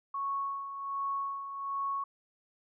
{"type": "tone with tremolo", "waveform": "sine", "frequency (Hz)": 1106, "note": "C#6", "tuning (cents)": -4, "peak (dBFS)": -30, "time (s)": [0.14, 2.04], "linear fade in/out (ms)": 5, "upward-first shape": "sine", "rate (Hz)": 1.3, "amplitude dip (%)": 60, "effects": []}